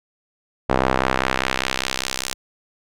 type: tone with band-pass filter sweep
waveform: sawtooth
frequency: 65 Hz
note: C2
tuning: 11 cents flat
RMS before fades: -22 dBFS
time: 0.69-2.34 s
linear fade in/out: 10 ms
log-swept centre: 740 to 7100 Hz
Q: 0.81
effects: none